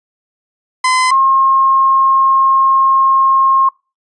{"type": "tone pair in turn", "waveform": ["30% pulse", "sine"], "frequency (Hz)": [1023, 1072.2], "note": ["C6", "C6"], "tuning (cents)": [-39, 42], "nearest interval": "minor second", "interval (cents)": 81, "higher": "second", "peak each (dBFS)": -7, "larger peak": "neither", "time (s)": [[0.84, 1.11], [1.11, 3.69]], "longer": "second", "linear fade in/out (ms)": 5, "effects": ["noise-tail reverb RT60 0.3 s tail -26 dB re dry", "resampled to 22050 Hz"]}